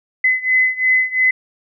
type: beating tone pair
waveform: sine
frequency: 2027 / 2029.9 Hz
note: B6 / B6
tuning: +45 / +47 cents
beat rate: 2.9 Hz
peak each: -15 / -17 dBFS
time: 0.24-1.31 s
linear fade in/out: 5 ms
effects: none